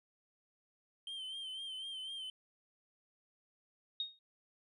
triangle tone with vibrato, 3124 Hz, G7, 7 cents flat, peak -40 dBFS, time 1.07-2.3 s, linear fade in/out 2 ms, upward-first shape sine, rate 4 Hz, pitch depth 51 cents each way
sine tone with exponential decay, 3729 Hz, A#7, in tune, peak -32 dBFS, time 4-4.19 s, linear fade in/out 2 ms, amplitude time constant 41 ms
effects resampled to 32000 Hz

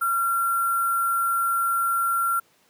sine tone with sample-and-hold, 1370 Hz, F6, 34 cents flat, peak -20 dBFS, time 0.01-2.4 s, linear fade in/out 10 ms, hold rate 11025 Hz, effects pink hiss -61 dBFS RMS until 2.69 s + high-pass 200 Hz 12 dB/octave

